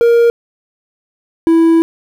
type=tone pair in turn; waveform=triangle; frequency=469 / 329.3 Hz; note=A#4 / E4; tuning=+11 / -2 cents; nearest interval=tritone; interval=613 cents; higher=first; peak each=-4 dBFS; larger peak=neither; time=0.01-0.3 / 1.47-1.82 s; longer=second; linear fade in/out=0 ms; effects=7-bit